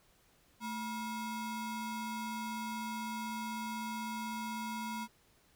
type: ring-modulated tone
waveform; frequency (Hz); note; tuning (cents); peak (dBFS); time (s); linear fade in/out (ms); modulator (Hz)
square; 593; D5; +17; -35; 0.6-5.08; 50; 372
effects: pink hiss -68 dBFS RMS until 5.55 s